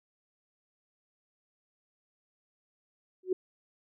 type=tone with exponential growth; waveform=sine; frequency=370 Hz; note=F#4; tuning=in tune; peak=-21 dBFS; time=3.23-3.33 s; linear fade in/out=5 ms; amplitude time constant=21 ms; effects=none